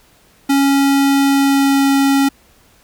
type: tone with pitch glide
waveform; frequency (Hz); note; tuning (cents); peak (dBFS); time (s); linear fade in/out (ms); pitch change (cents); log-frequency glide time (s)
square; 276.9 to 275.3; C#4 to C#4; -2 to -12; -11; 0.49-2.29; 10; -10; 1.23-1.87
effects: pink hiss -51 dBFS RMS until 2.83 s